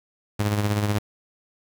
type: tone with tremolo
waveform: sawtooth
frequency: 103.83 Hz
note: G#2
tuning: in tune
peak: -15 dBFS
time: 0.39-0.99 s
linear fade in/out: 10 ms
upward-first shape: sine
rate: 16 Hz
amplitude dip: 50%
effects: 7-bit